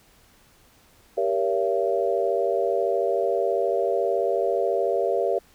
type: chord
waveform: sine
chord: G diminished seventh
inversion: none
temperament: just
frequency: 392 / 470.4 / 564.5 / 677.4 Hz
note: G4 / Bb4 / Db5 / Fb5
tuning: 0 / +16 / +31 / +47 cents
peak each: -26 dBFS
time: 1.17-5.39 s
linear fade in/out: 10 ms
effects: pink hiss -57 dBFS RMS until 5.54 s